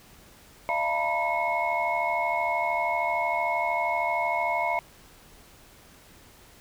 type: tone cluster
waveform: sine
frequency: 606 / 682 / 905 / 978 / 2177 Hz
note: D#5 / F5 / A5 / B5 / C#7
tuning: -46 / -41 / +48 / -17 / -32 cents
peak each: -34 / -28 / -31 / -29 / -29 dBFS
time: 0.69-4.79 s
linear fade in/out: 0 ms
effects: tanh soft clip ceiling -14 dBFS + pink hiss -53 dBFS RMS until 6.6 s